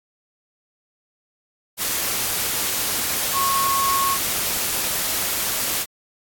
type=tone in noise; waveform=sine; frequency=1094 Hz; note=C#6; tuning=23 cents flat; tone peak=-19 dBFS; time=3.32-4.18 s; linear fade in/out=50 ms; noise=white; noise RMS=-23 dBFS; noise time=1.77-5.86 s; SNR=+1 dB; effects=AAC 64 kbps